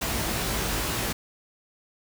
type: noise with comb filter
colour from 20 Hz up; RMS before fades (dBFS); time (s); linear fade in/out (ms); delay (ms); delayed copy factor
pink; -28; 0.01-1.13; 10; 18; +0.7
effects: none